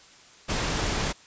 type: noise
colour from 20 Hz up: pink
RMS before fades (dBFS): -27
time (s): 0.48-1.13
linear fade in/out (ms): 20
effects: white hiss -52 dBFS RMS until 1.26 s + resampled to 16000 Hz